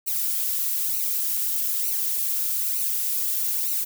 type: noise with flanger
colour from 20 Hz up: violet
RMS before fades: -25 dBFS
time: 0.06-3.85 s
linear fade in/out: 20 ms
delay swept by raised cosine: 0.58 to 4.58 ms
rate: 1.1 Hz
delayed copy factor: -1
effects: none